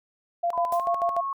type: tone with tremolo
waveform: sine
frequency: 690 Hz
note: F5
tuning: 21 cents flat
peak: -21 dBFS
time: 0.43-1.21 s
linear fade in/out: 10 ms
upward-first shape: square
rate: 6.8 Hz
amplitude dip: 80%
type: tone with pitch glide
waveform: sine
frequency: 1005 to 1096 Hz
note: B5 to C#6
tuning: +30 to -20 cents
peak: -26 dBFS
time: 0.53-1.33 s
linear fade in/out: 2 ms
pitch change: +150 cents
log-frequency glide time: 0.69-0.88 s
type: noise with exponential decay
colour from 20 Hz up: blue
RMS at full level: -38 dBFS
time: 0.72-0.92 s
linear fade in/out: 2 ms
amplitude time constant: 43 ms
effects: MP3 96 kbps